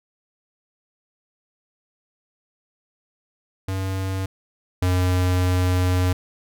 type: tone pair in turn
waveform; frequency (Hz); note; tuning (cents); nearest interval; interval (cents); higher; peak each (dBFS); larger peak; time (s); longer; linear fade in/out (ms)
square; 95.3 / 90.95; G2 / F#2; -48 / -29; minor second; 81; first; -24 / -18; second; 3.68-4.26 / 4.82-6.13; second; 5
effects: none